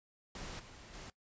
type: noise with level steps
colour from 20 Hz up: pink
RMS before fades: -45 / -54 / -49 dBFS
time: 0.35-1.1 s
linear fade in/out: 2 ms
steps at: 0.59 / 0.93 s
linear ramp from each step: 10 ms
effects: noise-tail reverb RT60 0.1 s tail -19 dB re dry + resampled to 16000 Hz